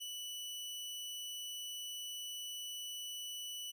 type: tone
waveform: sawtooth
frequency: 2965 Hz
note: F#7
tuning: 3 cents sharp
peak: -39 dBFS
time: 0-3.72 s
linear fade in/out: 20 ms
effects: none